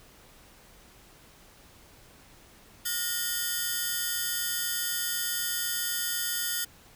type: ring-modulated tone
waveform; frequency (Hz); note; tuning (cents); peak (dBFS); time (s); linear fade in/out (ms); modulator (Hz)
5% pulse; 1644; G#6; -18; -14; 2.85-6.65; 10; 210
effects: pink hiss -55 dBFS RMS until 6.95 s

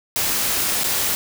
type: noise with dropouts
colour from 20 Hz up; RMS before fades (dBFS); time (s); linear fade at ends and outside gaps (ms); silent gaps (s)
white; -21; 0.16-1.15; 0; 0.835-0.842
effects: none

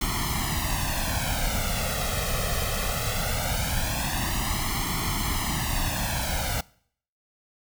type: noise with flanger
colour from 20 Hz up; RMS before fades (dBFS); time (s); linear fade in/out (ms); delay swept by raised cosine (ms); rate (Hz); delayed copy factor
pink; -27; 0.01-6.61; 5; 0.94 to 1.59; 0.2; +0.95
effects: noise-tail reverb RT60 0.6 s tail -23 dB re dry

